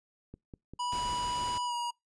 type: click train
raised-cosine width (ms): 3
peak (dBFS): -32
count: 5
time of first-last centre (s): 0.34-1.132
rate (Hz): 5.05
type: tone with pitch glide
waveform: square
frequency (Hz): 979 to 956.6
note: B5 to A#5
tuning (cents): -15 to +44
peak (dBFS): -32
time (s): 0.79-1.91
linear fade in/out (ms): 10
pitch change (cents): -41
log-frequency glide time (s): 1.65-1.74
type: noise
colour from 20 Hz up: pink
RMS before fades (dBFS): -42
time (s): 0.92-1.58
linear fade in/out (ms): 2
effects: noise-tail reverb RT60 0.2 s tail -26 dB re dry + resampled to 22050 Hz